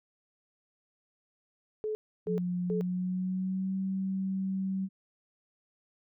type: tone bursts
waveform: sine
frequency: 430 Hz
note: A4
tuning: 40 cents flat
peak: -30 dBFS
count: 3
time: 1.84-2.81 s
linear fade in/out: 0 ms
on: 110 ms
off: 320 ms
type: tone with pitch glide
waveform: sine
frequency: 178.4 to 191.2 Hz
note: F3 to G3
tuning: +37 to -43 cents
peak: -29 dBFS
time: 2.26-4.89 s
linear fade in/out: 50 ms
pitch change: +120 cents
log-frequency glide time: 2.68-3.76 s
effects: none